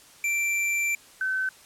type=tone pair in turn; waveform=square / sine; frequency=2349 / 1528.8 Hz; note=D7 / G6; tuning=0 / -44 cents; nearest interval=perfect fifth; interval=744 cents; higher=first; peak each=-24 dBFS; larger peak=neither; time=0.24-0.95 / 1.21-1.49 s; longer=first; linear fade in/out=2 ms; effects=white hiss -52 dBFS RMS until 1.65 s + low-pass 11000 Hz 12 dB/octave